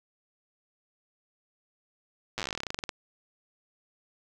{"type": "slowing click train", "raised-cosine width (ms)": 0.2, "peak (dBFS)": -15, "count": 22, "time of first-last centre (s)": [2.38, 2.892], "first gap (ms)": 8, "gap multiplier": 1.1, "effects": []}